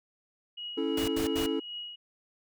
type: tone with tremolo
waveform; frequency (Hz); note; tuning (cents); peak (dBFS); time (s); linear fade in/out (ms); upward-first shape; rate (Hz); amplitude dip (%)
sine; 2900; F#7; -35; -35; 0.57-1.96; 10; triangle; 2.7; 65
type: chord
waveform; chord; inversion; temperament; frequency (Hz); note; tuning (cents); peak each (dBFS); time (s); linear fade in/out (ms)
triangle; A major; first; equal with one note detuned; 277.2 / 329.6 / 437.7; C#4 / E4 / A4; 0 / 0 / -9; -30; 0.77-1.6; 10
type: noise bursts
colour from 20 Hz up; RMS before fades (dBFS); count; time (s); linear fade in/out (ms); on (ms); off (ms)
pink; -36; 3; 0.97-1.464; 5; 110; 82
effects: none